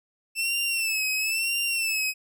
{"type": "tone with vibrato", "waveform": "sawtooth", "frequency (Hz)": 2656, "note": "E7", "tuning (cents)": 12, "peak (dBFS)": -21, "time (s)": [0.35, 2.14], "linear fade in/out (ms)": 50, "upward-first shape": "sine", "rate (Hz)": 1, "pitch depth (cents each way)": 79, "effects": []}